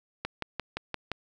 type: click train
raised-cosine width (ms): 0.3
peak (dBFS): -15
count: 6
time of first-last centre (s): 0.25-1.117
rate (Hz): 5.77
effects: none